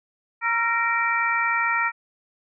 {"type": "harmonic tone with a mistuned harmonic", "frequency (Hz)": 466.2, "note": "A#4", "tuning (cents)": 0, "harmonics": [2, 3, 4, 5], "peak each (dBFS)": [-27, -24, -25, -26], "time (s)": [0.41, 1.92], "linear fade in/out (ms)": 50, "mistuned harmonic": 3, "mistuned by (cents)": -43, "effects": []}